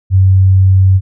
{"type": "tone", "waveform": "sine", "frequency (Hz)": 94.9, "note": "F#2", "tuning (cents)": 44, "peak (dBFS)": -4, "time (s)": [0.1, 1.01], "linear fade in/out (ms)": 50, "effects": []}